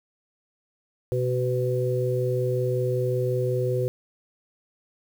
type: harmonic tone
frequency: 125.4 Hz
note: B2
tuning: 27 cents sharp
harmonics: 1 / 3 / 4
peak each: -25 / -27 / -27 dBFS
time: 1.12-3.88 s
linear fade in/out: 0 ms
effects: 8-bit